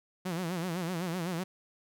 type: tone with vibrato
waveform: sawtooth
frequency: 174.61 Hz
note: F3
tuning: in tune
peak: -28 dBFS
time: 0.25-1.44 s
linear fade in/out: 10 ms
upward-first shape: sine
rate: 7.9 Hz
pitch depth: 130 cents each way
effects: none